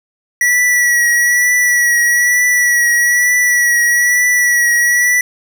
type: tone with vibrato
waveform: square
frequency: 1939 Hz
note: B6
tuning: 32 cents flat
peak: -10 dBFS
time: 0.41-5.21 s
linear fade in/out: 2 ms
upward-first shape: triangle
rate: 1.1 Hz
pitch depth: 31 cents each way
effects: none